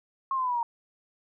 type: exponential sweep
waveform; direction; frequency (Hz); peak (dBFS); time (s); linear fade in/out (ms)
sine; down; 1087 to 924; -25; 0.31-0.63; 2
effects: none